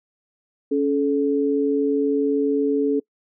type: tone pair together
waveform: sine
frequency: 279.4 / 431.9 Hz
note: C#4 / A4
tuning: +14 / -32 cents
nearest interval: minor sixth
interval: 754 cents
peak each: -20 dBFS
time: 0.71-3 s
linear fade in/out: 10 ms
effects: noise-tail reverb RT60 0.1 s tail -24 dB re dry